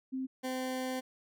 sine / 20% pulse tone pair in turn, 261.9 / 257.7 Hz, C4 / C4, +2 / -26 cents, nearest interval unison, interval 28 cents, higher first, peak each -33 / -29 dBFS, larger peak second, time 0.12-0.27 / 0.43-1.01 s, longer second, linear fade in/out 20 ms, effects none

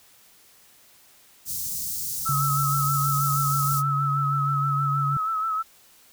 white band-stop noise, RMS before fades -30 dBFS, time 1.45-3.83 s, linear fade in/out 50 ms, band 190 to 5300 Hz, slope 24 dB/octave
sine tone with vibrato, 1300 Hz, E6, 24 cents flat, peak -23 dBFS, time 2.25-5.63 s, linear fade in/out 20 ms, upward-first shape sine, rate 6.3 Hz, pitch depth 45 cents each way
sine tone, 140 Hz, C#3, 18 cents sharp, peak -24 dBFS, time 2.29-5.17 s, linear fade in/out 2 ms
effects white hiss -55 dBFS RMS until 6.12 s

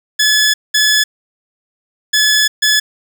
15% pulse tone bursts at uneven times, 1713 Hz, A6, 47 cents flat, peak -3 dBFS, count 4, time 0.19-0.54 / 0.74-1.04 / 2.13-2.48 / 2.62-2.8 s, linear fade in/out 10 ms, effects none

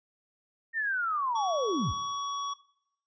sine linear sweep, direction down, 1853 to 37.53 Hz, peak -27 dBFS, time 0.73-1.94 s, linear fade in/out 50 ms
square tone, 1125 Hz, C#6, 25 cents sharp, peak -32 dBFS, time 1.35-2.54 s, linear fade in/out 10 ms
effects noise-tail reverb RT60 0.7 s tail -17 dB re dry + resampled to 16000 Hz

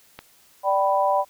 click, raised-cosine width 0.3 ms, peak -20 dBFS, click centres 0.19 s
sine chord, G major, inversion second, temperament equal with one note detuned, 587.3 / 775 / 987.8 Hz, D5 / G5 / B5, 0 / -20 / 0 cents, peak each -22 dBFS, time 0.63-1.25 s, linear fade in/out 50 ms
effects white hiss -56 dBFS RMS until 1.29 s

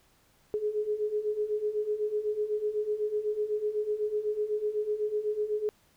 sine beating tone pair, 417.2 / 425.2 Hz, G#4 / G#4, +8 / +41 cents, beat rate 8 Hz, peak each -33 / -29 dBFS, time 0.54-5.69 s, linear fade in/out 0 ms, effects pink hiss -65 dBFS RMS until 5.96 s

